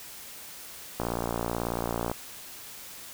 click train, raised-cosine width 1 ms, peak -15 dBFS, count 66, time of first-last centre 1-2.115 s, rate 58.3 Hz, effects white hiss -44 dBFS RMS until 3.13 s

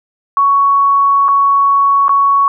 sine tone with dropouts, 1115 Hz, C#6, 10 cents sharp, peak -7 dBFS, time 0.37-2.48 s, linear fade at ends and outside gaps 1 ms, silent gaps 1.283-1.287 / 2.082-2.093 s, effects none

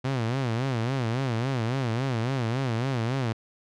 sawtooth tone with vibrato, 123.47 Hz, B2, in tune, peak -21 dBFS, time 0.04-3.33 s, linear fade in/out 10 ms, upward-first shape sine, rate 3.6 Hz, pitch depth 180 cents each way, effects low-pass 5000 Hz 12 dB/octave

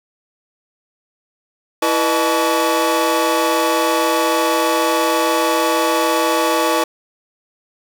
45% pulse tone cluster, 330.2 / 488 / 614 / 866 / 1134 Hz, E4 / B4 / D#5 / A5 / C#6, +3 / -21 / -23 / -28 / +39 cents, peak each -21 dBFS, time 1.82-6.84 s, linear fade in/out 5 ms, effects none

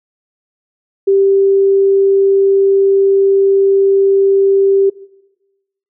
sine tone, 392 Hz, G4, in tune, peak -7 dBFS, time 1.07-4.9 s, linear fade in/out 10 ms, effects noise-tail reverb RT60 1.0 s tail -20 dB re dry

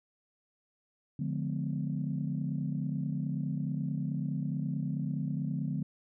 sine chord, D diminished seventh, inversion none, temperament just, 146.83 / 176.2 / 211.4 / 253.7 Hz, D3 / F3 / Ab3 / Cb4, 0 / +16 / +31 / +47 cents, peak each -33 / -36 / -38 / -38 dBFS, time 1.19-5.83 s, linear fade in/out 5 ms, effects tanh soft clip ceiling -21 dBFS

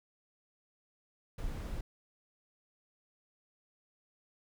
brown noise, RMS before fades -38 dBFS, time 1.38-1.81 s, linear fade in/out 5 ms, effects none

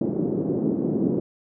white band-pass noise, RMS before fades -24 dBFS, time 0.01-1.2 s, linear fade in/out 5 ms, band 160 to 370 Hz, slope 24 dB/octave, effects none

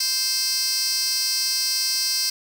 15% pulse tone with high-pass filter, 523.3 Hz, C5, in tune, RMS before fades -23 dBFS, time 0-2.3 s, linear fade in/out 5 ms, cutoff 4700 Hz, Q 2.7, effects none

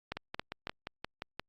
two click trains, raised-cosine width 0.3 ms, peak -19 / -21 dBFS, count 3 / 8, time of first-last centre 0.12-0.671 / 0.17-1.396 s, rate 3.63 / 5.71 Hz, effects Opus 48 kbps

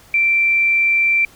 sine tone, 2348 Hz, D7, 1 cent flat, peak -12 dBFS, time 0.14-1.25 s, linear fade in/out 2 ms, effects pink hiss -47 dBFS RMS until 1.35 s

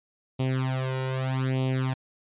sawtooth tone with flanger, 130.81 Hz, C3, in tune, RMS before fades -27 dBFS, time 0.39-1.94 s, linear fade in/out 10 ms, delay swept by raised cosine 0.31 to 2.11 ms, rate 0.81 Hz, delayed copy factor +0.95, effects resampled to 8000 Hz

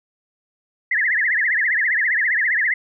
sine tone with vibrato, 1864.7 Hz, A#6, in tune, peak -16 dBFS, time 0.91-2.74 s, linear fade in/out 5 ms, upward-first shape triangle, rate 15 Hz, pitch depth 230 cents each way, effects none

